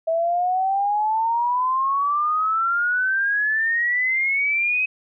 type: exponential sweep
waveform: sine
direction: up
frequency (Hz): 647 to 2550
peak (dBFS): -18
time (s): 0.07-4.86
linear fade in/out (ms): 10
effects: none